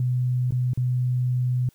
sine tone with dropouts, 125.3 Hz, B2, 25 cents sharp, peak -20 dBFS, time 0-1.69 s, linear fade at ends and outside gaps 2 ms, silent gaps 0.508-0.522 / 0.734-0.774 s, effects white hiss -62 dBFS RMS until 1.74 s

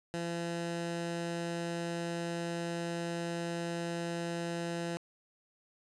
15% pulse tone, 170 Hz, F3, 46 cents flat, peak -28 dBFS, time 0.14-4.97 s, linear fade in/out 0 ms, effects resampled to 22050 Hz + 11-bit

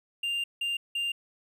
triangle tone bursts at uneven times, 2794 Hz, F7, in tune, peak -26 dBFS, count 3, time 0.23-0.44 / 0.61-0.77 / 0.95-1.12 s, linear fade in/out 5 ms, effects none

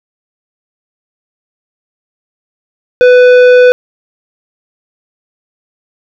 sine tone with tanh clipping, 497.6 Hz, B4, 13 cents sharp, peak -3 dBFS, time 3.01-3.72 s, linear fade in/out 0 ms, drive 12 dB, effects none

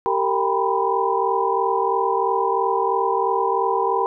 sine tone cluster, 390.9 / 459.1 / 794 / 965 / 1008 Hz, G4 / A#4 / G5 / B5 / B5, -5 / -26 / +22 / -40 / +35 cents, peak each -24 dBFS, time 0.06-4.06 s, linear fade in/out 0 ms, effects none

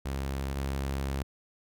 sawtooth tone pair in turn, 67.9 / 68.14 Hz, C#2 / C#2, -35 / -29 cents, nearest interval unison, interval 6 cents, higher second, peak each -27 / -26 dBFS, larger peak second, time 0.05-0.55 / 0.55-1.23 s, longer second, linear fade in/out 10 ms, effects none

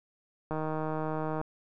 click train, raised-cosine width 1 ms, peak -20 dBFS, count 142, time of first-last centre 0.51-1.414 s, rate 156 Hz, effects none

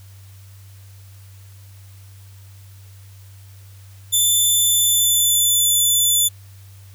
10% pulse tone with pitch glide, 3524 to 3498 Hz, A7 to A7, +2 to -11 cents, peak -7 dBFS, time 4.12-6.29 s, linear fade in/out 20 ms, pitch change -13 cents, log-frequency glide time 4.48-5.62 s, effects added 97 Hz sine -40 dBFS peak until 6.94 s + white hiss -52 dBFS RMS until 6.94 s

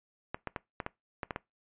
clicks, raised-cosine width 0.5 ms, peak -19 dBFS, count 8, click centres 0.345 / 0.473 / 0.562 / 0.802 / 0.864 / 1.232 / 1.308 / 1.361 s, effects noise-tail reverb RT60 0.2 s tail -22 dB re dry + resampled to 8000 Hz

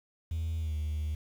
triangle tone with pitch glide, 81.2 to 76.2 Hz, E2 to D#2, -26 to -36 cents, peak -27 dBFS, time 0.31-1.15 s, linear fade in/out 5 ms, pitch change -110 cents, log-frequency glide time 0.58-0.75 s, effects tanh soft clip ceiling -26 dBFS + 9-bit

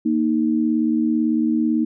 sine tone pair together, 233.1 / 311.1 Hz, A#3 / D#4, 0 / 0 cents, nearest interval perfect fourth, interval 500 cents, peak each -19 dBFS, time 0.05-1.85 s, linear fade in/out 10 ms, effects none

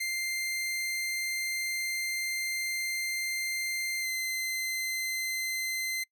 sawtooth tone with pitch glide, 2093 to 2068 Hz, C7 to C7, 0 to -21 cents, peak -27 dBFS, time 0-6.04 s, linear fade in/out 10 ms, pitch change -21 cents, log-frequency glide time 4-4.07 s, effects noise-tail reverb RT60 0.1 s tail -24 dB re dry

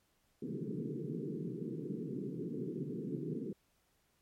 pink band-pass noise, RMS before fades -40 dBFS, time 0.42-3.53 s, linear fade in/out 5 ms, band 130 to 450 Hz, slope 96 dB/octave, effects pink hiss -75 dBFS RMS until 4.21 s + MP3 64 kbps

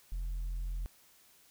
sine tone, 43 Hz, F1, 26 cents flat, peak -31 dBFS, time 0.12-0.86 s, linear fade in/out 0 ms, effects tanh soft clip ceiling -33 dBFS + white hiss -63 dBFS RMS until 1.5 s

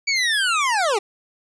25% pulse linear sweep, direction down, 2300 to 374.7 Hz, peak -14 dBFS, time 0.07-0.99 s, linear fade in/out 10 ms, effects resampled to 22050 Hz

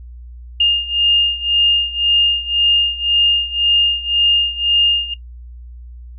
sine beating tone pair, 2824 / 2825.9 Hz, F7 / F7, +19 / +20 cents, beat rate 1.9 Hz, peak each -14 / -17 dBFS, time 0.6-5.14 s, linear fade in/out 5 ms, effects noise-tail reverb RT60 0.1 s tail -17 dB re dry + added 60 Hz sine -32 dBFS peak until 6.18 s

